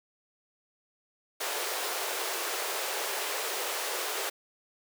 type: high-pass noise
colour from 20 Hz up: pink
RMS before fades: -33 dBFS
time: 1.4-4.3 s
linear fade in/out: 10 ms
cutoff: 380 Hz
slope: 48 dB/octave
effects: none